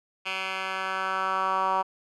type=tone with band-pass filter sweep; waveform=10% pulse; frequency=189.8 Hz; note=F#3; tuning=44 cents sharp; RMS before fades=-28 dBFS; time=0.25-1.83 s; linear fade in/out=20 ms; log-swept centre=2400 to 980 Hz; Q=3; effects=none